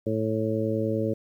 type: harmonic tone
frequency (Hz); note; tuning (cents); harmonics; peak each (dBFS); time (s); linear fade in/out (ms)
110; A2; 0; 1 / 2 / 3 / 4 / 5; -30 / -30 / -30 / -30 / -30; 0.06-1.14; 10
effects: 10-bit